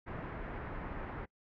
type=low-pass noise; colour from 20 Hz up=pink; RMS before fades=-42 dBFS; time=0.06-1.26 s; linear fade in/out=20 ms; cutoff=1900 Hz; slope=24 dB/octave; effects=noise-tail reverb RT60 0.1 s tail -24 dB re dry